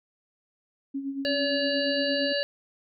sine tone with tremolo, 274.7 Hz, C#4, 16 cents flat, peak -27 dBFS, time 0.94-2.33 s, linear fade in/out 10 ms, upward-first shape sine, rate 8.7 Hz, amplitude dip 60%
harmonic tone, 570 Hz, C#5, 48 cents sharp, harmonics 1 / 3 / 5 / 7 / 8, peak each -27 / -32 / -33 / -34 / -33 dBFS, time 1.25-2.43 s, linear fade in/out 0 ms
effects none

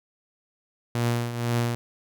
sawtooth tone with tremolo, 118.9 Hz, A#2, 35 cents sharp, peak -17 dBFS, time 0.95-1.75 s, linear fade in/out 0 ms, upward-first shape triangle, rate 2 Hz, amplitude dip 70%, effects none

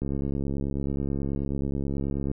click train, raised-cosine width 3 ms, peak -17 dBFS, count 160, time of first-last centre 0.02-2.314 s, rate 69.3 Hz, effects none

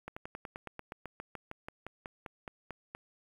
slowing click train, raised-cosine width 0.5 ms, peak -26 dBFS, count 20, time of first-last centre 0.08-2.95 s, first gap 85 ms, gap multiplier 1.06, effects 9-bit

